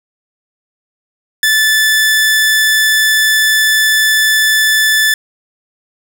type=tone; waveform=sawtooth; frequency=1748 Hz; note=A6; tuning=12 cents flat; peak=-5 dBFS; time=1.43-5.14 s; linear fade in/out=2 ms; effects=none